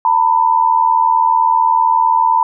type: tone pair together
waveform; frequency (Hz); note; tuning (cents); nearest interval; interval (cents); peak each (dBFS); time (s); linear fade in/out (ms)
sine; 907.8 / 987.8; A#5 / B5; -46 / 0; minor second; 146; -12; 0.05-2.43; 2
effects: none